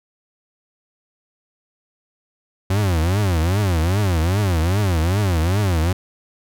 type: tone with vibrato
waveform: 40% pulse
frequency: 91 Hz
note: F#2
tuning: 28 cents flat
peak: -15 dBFS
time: 2.7-5.93 s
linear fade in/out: 5 ms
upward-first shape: triangle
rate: 2.5 Hz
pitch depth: 290 cents each way
effects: none